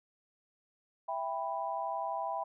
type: chord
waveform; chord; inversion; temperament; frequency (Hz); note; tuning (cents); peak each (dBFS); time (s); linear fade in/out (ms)
sine; E minor; none; just; 659.3 / 791.1 / 988.9; E5 / G5 / B5; 0 / +16 / +2; -38 / -37 / -37; 1.08-2.44; 10
effects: none